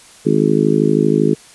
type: harmonic tone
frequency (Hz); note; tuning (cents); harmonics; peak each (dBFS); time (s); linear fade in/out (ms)
52.7; G#1; +26; 3 / 4 / 5 / 6 / 7 / 8; -18 / -18 / -18 / -18 / -18 / -18; 0.25-1.35; 20
effects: white hiss -43 dBFS RMS until 1.54 s + resampled to 24000 Hz